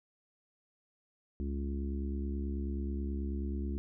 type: harmonic tone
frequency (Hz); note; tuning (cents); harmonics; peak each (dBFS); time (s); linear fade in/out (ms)
69.3; C#2; 0; 1 / 3 / 4 / 5 / 6; -34 / -40 / -44 / -44 / -56; 1.4-3.78; 0
effects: none